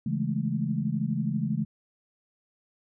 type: chord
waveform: sine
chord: A major seventh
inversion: first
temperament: equal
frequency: 138.59 / 164.81 / 207.7 / 220 Hz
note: C#3 / E3 / G#3 / A3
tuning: 0 / 0 / 0 / 0 cents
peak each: -31 dBFS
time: 0.06-1.65 s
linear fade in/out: 5 ms
effects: none